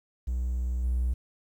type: tone with level steps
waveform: triangle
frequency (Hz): 61.74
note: B1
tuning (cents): 0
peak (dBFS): -24 / -21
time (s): 0.27-1.14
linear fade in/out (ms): 10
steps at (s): 0.83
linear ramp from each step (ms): 20
effects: tanh soft clip ceiling -19 dBFS + 10-bit